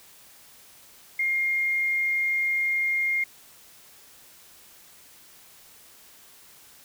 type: tone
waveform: sine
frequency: 2126 Hz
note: C7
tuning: 27 cents sharp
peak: -22 dBFS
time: 1.19-3.24 s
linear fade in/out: 5 ms
effects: white hiss -52 dBFS RMS until 6.84 s